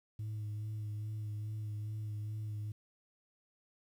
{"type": "tone with vibrato", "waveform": "sine", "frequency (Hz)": 106.5, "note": "G#2", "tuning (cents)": 44, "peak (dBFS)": -35, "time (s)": [0.19, 2.72], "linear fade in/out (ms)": 5, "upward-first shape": "sine", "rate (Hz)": 2.4, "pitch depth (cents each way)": 24, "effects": ["tanh soft clip ceiling -36 dBFS", "11-bit"]}